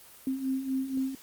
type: beating tone pair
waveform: sine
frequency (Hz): 261.6 / 265.7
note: C4 / C4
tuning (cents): 0 / +27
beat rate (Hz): 4.1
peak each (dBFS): -35 / -29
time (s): 0.27-1.15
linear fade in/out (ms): 2
effects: white hiss -52 dBFS RMS until 1.22 s + Opus 24 kbps